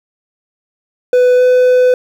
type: tone with pitch glide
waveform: triangle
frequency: 498.1 to 502.4 Hz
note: B4 to B4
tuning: +15 to +30 cents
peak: -4 dBFS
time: 1.13-1.94 s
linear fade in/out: 2 ms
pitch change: +15 cents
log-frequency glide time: 1.36-1.42 s
effects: 7-bit